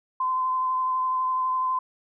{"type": "tone with vibrato", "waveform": "sine", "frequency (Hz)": 1029, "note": "C6", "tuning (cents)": -29, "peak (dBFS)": -22, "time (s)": [0.2, 1.79], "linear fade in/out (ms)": 5, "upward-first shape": "sine", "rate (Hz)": 12, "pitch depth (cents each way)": 15, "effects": []}